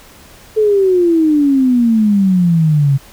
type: exponential sweep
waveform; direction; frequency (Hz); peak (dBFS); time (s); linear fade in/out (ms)
sine; down; 440 to 134.9; -8; 0.56-2.98; 20
effects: pink hiss -41 dBFS RMS until 3.12 s